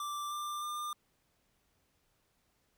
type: tone with pitch steps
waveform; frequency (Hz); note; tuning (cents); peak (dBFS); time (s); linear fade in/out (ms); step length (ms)
square; 1174.7 / 1187.7 / 1200.8; D6 / D6 / D6; 0 / +19 / +38; -37; 0-0.93; 2; 310
effects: pink hiss -75 dBFS RMS until 2.77 s